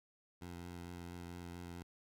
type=tone with vibrato; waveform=15% pulse; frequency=87.31 Hz; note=F2; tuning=in tune; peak=-40 dBFS; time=0.41-1.83 s; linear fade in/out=10 ms; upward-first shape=sine; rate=4.4 Hz; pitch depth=19 cents each way; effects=none

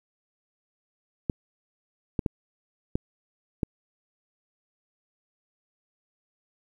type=clicks; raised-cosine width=3 ms; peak=-12 dBFS; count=5; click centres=1.298 / 2.192 / 2.262 / 2.955 / 3.632 s; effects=9-bit

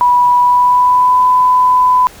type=tone with pitch glide; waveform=sine; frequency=980 to 1002.3 Hz; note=B5 to B5; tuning=-14 to +25 cents; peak=-6 dBFS; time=0.01-2.07 s; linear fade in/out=0 ms; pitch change=+39 cents; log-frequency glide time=0.37-1.22 s; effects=pink hiss -37 dBFS RMS until 2.2 s

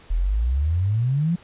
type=exponential sweep; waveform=sine; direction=up; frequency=38.89 to 178.5 Hz; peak=-18 dBFS; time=0.1-1.36 s; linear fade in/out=10 ms; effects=pink hiss -50 dBFS RMS until 1.43 s + resampled to 8000 Hz

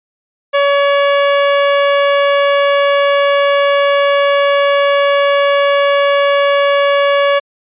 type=tone; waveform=sawtooth; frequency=565 Hz; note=C#5; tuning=33 cents sharp; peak=-5 dBFS; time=0.53-7.4 s; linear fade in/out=20 ms; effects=resampled to 8000 Hz

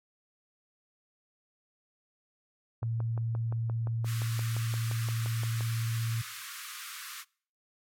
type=tone; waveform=sine; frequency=114.6 Hz; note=A#2; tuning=29 cents flat; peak=-29 dBFS; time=2.82-6.22 s; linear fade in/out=10 ms
type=click train; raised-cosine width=1 ms; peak=-28 dBFS; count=17; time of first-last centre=2.83-5.608 s; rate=5.76 Hz
type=band-pass noise; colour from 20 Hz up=pink; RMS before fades=-43 dBFS; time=4.04-7.25 s; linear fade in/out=50 ms; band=1100 to 16000 Hz; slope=96 dB/octave
effects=noise-tail reverb RT60 0.5 s tail -25 dB re dry

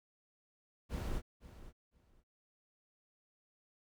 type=noise with echo; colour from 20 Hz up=brown; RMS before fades=-38 dBFS; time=0.89-1.22 s; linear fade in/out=50 ms; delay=510 ms; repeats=2; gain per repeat=-15 dB; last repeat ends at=2.24 s; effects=none

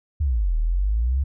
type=exponential two-way sweep; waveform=sine; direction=down then up; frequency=79.4 to 37.84 to 71.1 Hz; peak=-18 dBFS; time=0.2-1.24 s; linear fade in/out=10 ms; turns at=0.57 s; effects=none

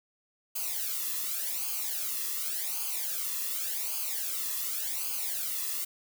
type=noise with flanger; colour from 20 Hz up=blue; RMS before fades=-33 dBFS; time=0.55-5.85 s; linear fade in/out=10 ms; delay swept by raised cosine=0.53 to 1.34 ms; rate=0.88 Hz; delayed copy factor=-0.9; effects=none

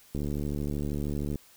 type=click train; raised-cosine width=3 ms; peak=-20 dBFS; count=89; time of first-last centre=0.15-1.357 s; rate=72.9 Hz; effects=white hiss -57 dBFS RMS until 1.56 s

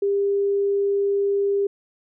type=tone; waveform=sine; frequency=400 Hz; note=G4; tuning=35 cents sharp; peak=-18 dBFS; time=0.02-1.67 s; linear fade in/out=5 ms; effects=none

